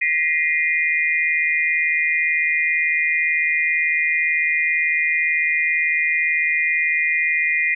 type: tone cluster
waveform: sine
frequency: 1920 / 2078 / 2447 Hz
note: B6 / C7 / D#7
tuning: -49 / -12 / -29 cents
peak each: -21 dBFS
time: 0.01-7.75 s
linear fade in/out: 10 ms
effects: none